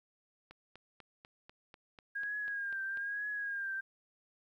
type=click train; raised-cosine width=0.3 ms; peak=-36 dBFS; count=11; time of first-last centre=0.51-2.973 s; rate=4.06 Hz
type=tone with vibrato; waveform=sine; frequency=1625 Hz; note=G#6; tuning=38 cents flat; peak=-35 dBFS; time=2.15-3.81 s; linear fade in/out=10 ms; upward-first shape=triangle; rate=1.1 Hz; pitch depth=69 cents each way
effects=12-bit